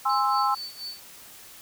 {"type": "chord", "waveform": "sine", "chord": "Ab augmented", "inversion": "none", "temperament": "equal with one note detuned", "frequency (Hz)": [821.5, 1046.5, 1318.5], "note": ["Ab5", "C6", "E6"], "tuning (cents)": [-19, 0, 0], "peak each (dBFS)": -25, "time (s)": [0.05, 0.55], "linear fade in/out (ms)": 10}
{"type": "tone with tremolo", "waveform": "sine", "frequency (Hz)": 4507, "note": "C#8", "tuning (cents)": 28, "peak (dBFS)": -32, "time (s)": [0.09, 1], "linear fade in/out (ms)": 5, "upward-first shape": "sine", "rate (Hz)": 4.2, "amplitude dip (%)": 85}
{"effects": ["white hiss -47 dBFS RMS until 1.61 s"]}